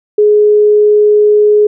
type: tone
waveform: sine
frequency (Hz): 419.4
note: G#4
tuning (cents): +17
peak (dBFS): -4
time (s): 0.18-1.67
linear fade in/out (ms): 5
effects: none